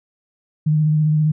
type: tone with vibrato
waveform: sine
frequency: 153.4 Hz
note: D#3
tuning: 24 cents flat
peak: -13 dBFS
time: 0.66-1.32 s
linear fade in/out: 10 ms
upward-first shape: triangle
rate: 15 Hz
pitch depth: 30 cents each way
effects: none